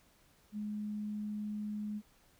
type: tone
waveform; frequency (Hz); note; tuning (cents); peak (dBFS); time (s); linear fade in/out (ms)
sine; 210; G#3; +19; -36; 0.52-2.02; 50
effects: pink hiss -67 dBFS RMS until 2.39 s